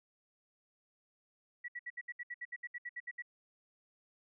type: tone bursts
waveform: sine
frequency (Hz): 1937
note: B6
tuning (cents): -34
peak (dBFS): -39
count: 15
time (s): 1.64-3.223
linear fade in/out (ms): 10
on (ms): 43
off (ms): 67
effects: none